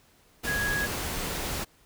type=tone in noise; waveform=sine; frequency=1661.2 Hz; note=G#6; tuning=in tune; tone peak=-27 dBFS; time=0.46-0.87 s; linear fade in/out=20 ms; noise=pink; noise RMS=-32 dBFS; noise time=0.43-1.65 s; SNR=+2 dB; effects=pink hiss -61 dBFS RMS until 1.85 s